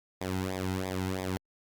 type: tone with flanger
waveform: sawtooth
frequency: 93.6 Hz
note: F#2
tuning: 20 cents sharp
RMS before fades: -33 dBFS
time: 0.21-1.37 s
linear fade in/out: 0 ms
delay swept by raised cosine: 0.69 to 1.79 ms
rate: 3 Hz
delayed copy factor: -1
effects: Opus 48 kbps